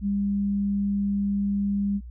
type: tone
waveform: sine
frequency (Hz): 200.8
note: G3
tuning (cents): +42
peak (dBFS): -22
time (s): 0.01-2.01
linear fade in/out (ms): 50
effects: added 60 Hz sine -37 dBFS peak until 2.1 s